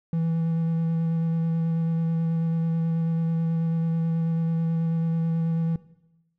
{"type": "tone with vibrato", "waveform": "triangle", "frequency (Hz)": 164.5, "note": "E3", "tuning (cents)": -3, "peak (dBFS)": -20, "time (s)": [0.13, 5.76], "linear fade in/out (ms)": 2, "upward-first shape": "square", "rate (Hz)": 9.2, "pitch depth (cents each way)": 9, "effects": ["noise-tail reverb RT60 1.0 s tail -18 dB re dry"]}